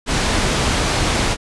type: low-pass noise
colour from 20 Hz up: pink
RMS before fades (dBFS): -18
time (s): 0.06-1.37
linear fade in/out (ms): 50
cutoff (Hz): 7500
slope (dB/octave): 12
effects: resampled to 24000 Hz

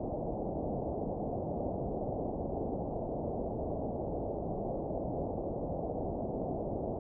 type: low-pass noise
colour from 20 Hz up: white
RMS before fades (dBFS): -36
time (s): 0-6.99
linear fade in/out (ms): 5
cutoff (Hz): 730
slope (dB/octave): 48
effects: none

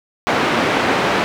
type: band-pass noise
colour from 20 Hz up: pink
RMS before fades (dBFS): -17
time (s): 0.27-1.24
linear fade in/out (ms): 0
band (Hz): 230 to 2600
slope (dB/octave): 12
effects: none

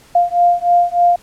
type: beating tone pair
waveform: sine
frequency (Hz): 698.5 / 701.8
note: F5 / F5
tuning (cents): 0 / +8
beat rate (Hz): 3.3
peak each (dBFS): -13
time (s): 0.15-1.16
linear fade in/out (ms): 5
effects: pink hiss -46 dBFS RMS until 1.22 s + low-pass 12000 Hz 12 dB/octave

